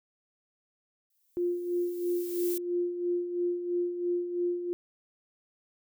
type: noise with exponential growth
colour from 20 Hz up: violet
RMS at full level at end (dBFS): -35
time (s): 1.1-2.58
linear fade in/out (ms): 5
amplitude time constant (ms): 320
type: tone with tremolo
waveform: sine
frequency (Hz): 351.6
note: F4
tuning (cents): +12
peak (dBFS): -25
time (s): 1.37-4.73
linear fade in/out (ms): 0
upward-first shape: sine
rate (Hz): 3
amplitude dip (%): 60
effects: none